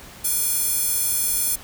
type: tone with high-pass filter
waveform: square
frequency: 480.5 Hz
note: B4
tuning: 48 cents flat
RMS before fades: -22 dBFS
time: 0.24-1.56 s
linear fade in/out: 10 ms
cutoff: 10000 Hz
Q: 1
effects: pink hiss -42 dBFS RMS until 1.63 s